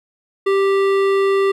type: tone with hard clipping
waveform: sine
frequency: 392 Hz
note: G4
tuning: in tune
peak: -15 dBFS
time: 0.46-1.52 s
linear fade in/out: 10 ms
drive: 14 dB
effects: none